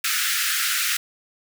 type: high-pass noise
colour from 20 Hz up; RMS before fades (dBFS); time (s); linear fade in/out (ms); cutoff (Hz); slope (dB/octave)
pink; -23; 0.04-0.97; 5; 1300; 96
effects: none